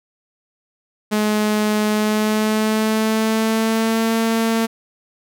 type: tone with pitch glide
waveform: sawtooth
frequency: 212.1 to 226 Hz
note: G#3 to A3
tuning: +37 to +47 cents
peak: -12 dBFS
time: 1.11-4.67 s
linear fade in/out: 20 ms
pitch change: +110 cents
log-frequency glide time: 1.87-4.16 s
effects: none